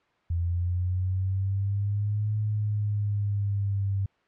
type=linear two-way sweep; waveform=sine; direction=up then down; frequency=84.5 to 106.8 to 97.7 Hz; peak=-24 dBFS; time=0.3-4.06 s; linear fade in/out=5 ms; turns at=2.36 s; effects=white hiss -66 dBFS RMS until 4.27 s + low-pass 2000 Hz 12 dB/octave